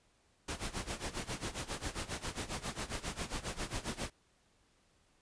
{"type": "noise with tremolo", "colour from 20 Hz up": "pink", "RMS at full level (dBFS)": -37, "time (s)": [0.48, 4.1], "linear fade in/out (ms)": 5, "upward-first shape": "sine", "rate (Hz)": 7.4, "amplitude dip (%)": 85, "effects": ["pink hiss -71 dBFS RMS until 5.21 s", "resampled to 22050 Hz"]}